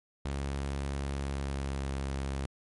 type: tone with pitch glide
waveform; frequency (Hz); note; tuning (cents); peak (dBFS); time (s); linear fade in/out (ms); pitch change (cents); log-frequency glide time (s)
sawtooth; 69.3 to 68.03; C#2 to C#2; 0 to -32; -28; 0.25-2.46; 5; -32; 1.2-1.91
effects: MP3 48 kbps